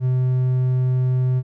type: tone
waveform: triangle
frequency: 127.7 Hz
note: C3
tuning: 42 cents flat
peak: -14 dBFS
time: 0-1.43 s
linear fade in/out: 50 ms
effects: none